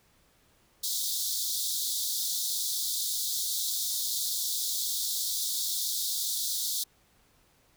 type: high-pass noise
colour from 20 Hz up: pink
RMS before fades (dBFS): -31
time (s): 0.83-6.84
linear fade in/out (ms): 10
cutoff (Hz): 3500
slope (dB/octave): 96
effects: pink hiss -65 dBFS RMS until 7.76 s